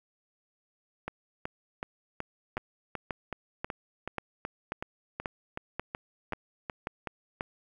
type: two click trains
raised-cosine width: 0.5 ms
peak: -17 / -19 dBFS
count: 10 / 17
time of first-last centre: 2.57-7.409 / 1.08-7.073 s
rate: 1.86 / 2.67 Hz
effects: 9-bit